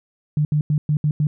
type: tone bursts at uneven times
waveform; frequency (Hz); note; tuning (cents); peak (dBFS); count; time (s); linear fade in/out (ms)
sine; 150; D3; +37; -15; 6; 0.37-0.45 / 0.52-0.61 / 0.7-0.78 / 0.89-0.97 / 1.04-1.11 / 1.2-1.27; 2
effects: none